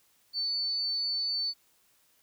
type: tone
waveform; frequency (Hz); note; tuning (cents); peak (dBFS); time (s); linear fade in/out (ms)
sine; 4502; C#8; +26; -28; 0.33-1.54; 50
effects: white hiss -67 dBFS RMS until 2.22 s